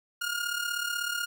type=tone with amplitude modulation; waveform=sawtooth; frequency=1422 Hz; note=F6; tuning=31 cents sharp; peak=-23 dBFS; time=0.21-1.26 s; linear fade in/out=10 ms; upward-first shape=sine; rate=36.2 Hz; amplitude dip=65%; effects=none